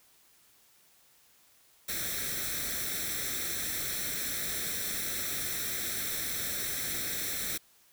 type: noise with comb filter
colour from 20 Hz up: white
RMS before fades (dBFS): -34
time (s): 1.88-7.58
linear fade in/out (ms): 10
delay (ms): 0.52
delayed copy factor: +0.75
effects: white hiss -63 dBFS RMS until 7.92 s